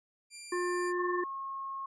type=tone; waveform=5% pulse; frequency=2375 Hz; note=D7; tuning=19 cents sharp; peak=-33 dBFS; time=0.3-0.93 s; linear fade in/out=50 ms
type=harmonic tone; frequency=356.2 Hz; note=F4; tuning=34 cents sharp; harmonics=1 / 3 / 5; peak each=-31 / -36 / -38 dBFS; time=0.52-1.24 s; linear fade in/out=5 ms
type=tone with pitch glide; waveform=sine; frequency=1090 to 1083.7 Hz; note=C#6 to C#6; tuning=-29 to -40 cents; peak=-36 dBFS; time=0.98-1.86 s; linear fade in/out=5 ms; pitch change=-11 cents; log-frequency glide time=1.17-1.3 s
effects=resampled to 22050 Hz